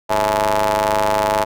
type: ring-modulated tone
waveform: sawtooth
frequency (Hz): 102.1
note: G#2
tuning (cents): -29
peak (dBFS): -8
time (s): 0.09-1.45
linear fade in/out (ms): 20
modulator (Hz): 753
effects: none